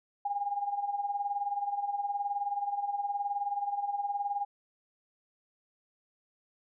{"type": "tone with tremolo", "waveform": "sine", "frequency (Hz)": 811, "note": "G#5", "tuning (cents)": -41, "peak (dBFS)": -27, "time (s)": [0.25, 4.45], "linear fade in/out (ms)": 5, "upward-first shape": "sine", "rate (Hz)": 19, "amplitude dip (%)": 70, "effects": []}